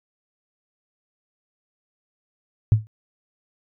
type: tone with exponential decay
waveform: sine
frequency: 108.4 Hz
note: A2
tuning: 25 cents flat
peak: -7 dBFS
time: 2.72-2.87 s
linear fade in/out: 0 ms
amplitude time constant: 31 ms
effects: tanh soft clip ceiling -3 dBFS